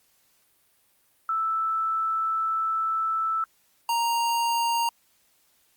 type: tone pair in turn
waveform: sine / square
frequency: 1318.5 / 932.3 Hz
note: E6 / A#5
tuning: 0 / 0 cents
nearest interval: tritone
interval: 600 cents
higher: first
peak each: -23 dBFS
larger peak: neither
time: 1.29-3.44 / 3.89-4.89 s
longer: first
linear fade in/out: 2 ms
effects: white hiss -65 dBFS RMS until 5.76 s + Opus 48 kbps